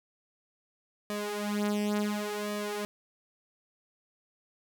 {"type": "tone with flanger", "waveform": "sawtooth", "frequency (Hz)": 207.7, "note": "G#3", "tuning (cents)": 0, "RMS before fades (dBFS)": -32, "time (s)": [1.1, 2.85], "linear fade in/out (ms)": 0, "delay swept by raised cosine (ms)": [1.7, 5.2], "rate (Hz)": 0.7, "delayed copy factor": 0.85, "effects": []}